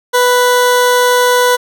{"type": "tone", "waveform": "20% pulse", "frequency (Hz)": 493.9, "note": "B4", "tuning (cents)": 0, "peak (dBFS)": -3, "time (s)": [0.13, 1.57], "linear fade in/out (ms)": 20, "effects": []}